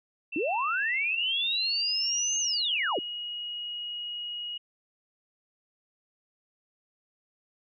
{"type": "tone with pitch glide", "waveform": "sine", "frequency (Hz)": [2683, 2892], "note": ["E7", "F#7"], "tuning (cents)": [30, -40], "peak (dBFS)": -33, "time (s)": [0.32, 4.58], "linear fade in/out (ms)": 10, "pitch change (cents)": 130, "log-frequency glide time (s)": [0.93, 2.63]}
{"type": "linear two-way sweep", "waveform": "sine", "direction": "up then down", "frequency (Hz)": [271.9, 6430, 271.9], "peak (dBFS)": -26, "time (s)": [0.36, 2.99], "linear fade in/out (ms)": 2, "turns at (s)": 2.39}
{"effects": []}